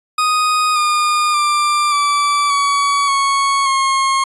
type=tone with pitch steps; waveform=40% pulse; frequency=1244.5 / 1215.4 / 1186.9 / 1159.1 / 1132 / 1105.5 / 1079.7 Hz; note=D#6 / D#6 / D6 / D6 / C#6 / C#6 / C#6; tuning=0 / -41 / +18 / -23 / +36 / -5 / -46 cents; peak=-12 dBFS; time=0.18-4.24 s; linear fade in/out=5 ms; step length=580 ms; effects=resampled to 24000 Hz

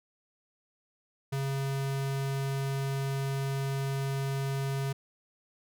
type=tone; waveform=square; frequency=136.7 Hz; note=C#3; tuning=24 cents flat; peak=-30 dBFS; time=1.32-4.93 s; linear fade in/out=10 ms; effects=none

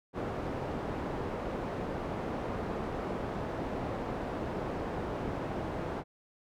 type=low-pass noise; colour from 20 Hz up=white; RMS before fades=-36 dBFS; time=0.13-6.04 s; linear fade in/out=50 ms; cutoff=640 Hz; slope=12 dB/octave; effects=none

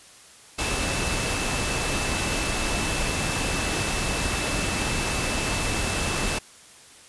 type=tone in noise; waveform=sine; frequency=2637 Hz; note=E7; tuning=in tune; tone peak=-33 dBFS; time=0.58-6.39 s; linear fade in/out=10 ms; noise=pink; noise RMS=-26 dBFS; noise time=0.58-6.39 s; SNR=-10 dB; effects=white hiss -49 dBFS RMS until 7.08 s + resampled to 24000 Hz

